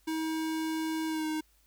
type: tone with pitch glide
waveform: square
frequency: 318.6 to 311.5 Hz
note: D#4 to D#4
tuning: +41 to +2 cents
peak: -31 dBFS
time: 0.07-1.41 s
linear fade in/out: 10 ms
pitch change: -39 cents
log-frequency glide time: 1.07-1.26 s
effects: added 51 Hz sine -66 dBFS peak until 1.66 s + white hiss -68 dBFS RMS until 1.66 s